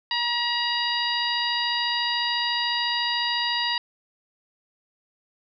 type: harmonic tone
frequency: 954 Hz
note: A#5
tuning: 40 cents sharp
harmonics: 1 / 2 / 3 / 4 / 5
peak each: -29 / -29 / -29 / -29 / -29 dBFS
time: 0.11-3.78 s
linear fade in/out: 2 ms
effects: none